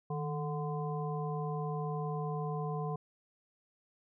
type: harmonic tone with a mistuned harmonic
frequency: 146.83 Hz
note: D3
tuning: in tune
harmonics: 1 / 3 / 5 / 7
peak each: -35 / -40 / -42 / -43 dBFS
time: 0.1-2.96 s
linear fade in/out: 5 ms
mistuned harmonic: 1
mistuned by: +99 cents
effects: none